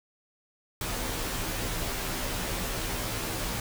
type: noise with comb filter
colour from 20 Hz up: pink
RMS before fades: -32 dBFS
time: 0.81-3.6 s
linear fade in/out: 2 ms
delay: 14 ms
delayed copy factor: -0.85
effects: none